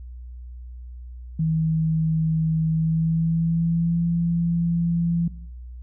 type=tone with pitch glide; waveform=sine; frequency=160 to 169.51 Hz; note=D#3 to E3; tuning=+49 to +49 cents; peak=-19 dBFS; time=1.39-5.28 s; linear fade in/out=5 ms; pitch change=+100 cents; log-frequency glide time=2.7-4.02 s; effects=noise-tail reverb RT60 0.7 s tail -18 dB re dry + added 61 Hz sine -35 dBFS peak until 5.82 s